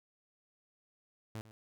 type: tone with echo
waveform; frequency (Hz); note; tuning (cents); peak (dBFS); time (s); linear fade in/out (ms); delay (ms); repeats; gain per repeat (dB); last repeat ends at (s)
sawtooth; 110; A2; 0; -36; 1.35-1.41; 0; 100; 1; -15; 1.51
effects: none